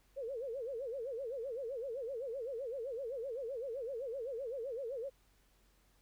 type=tone with vibrato; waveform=sine; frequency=500 Hz; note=B4; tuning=21 cents sharp; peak=-38 dBFS; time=0.16-5.1 s; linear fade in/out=20 ms; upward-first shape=sine; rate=7.8 Hz; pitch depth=210 cents each way; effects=added 46 Hz sine -69 dBFS peak until 6.01 s + pink hiss -72 dBFS RMS until 6.01 s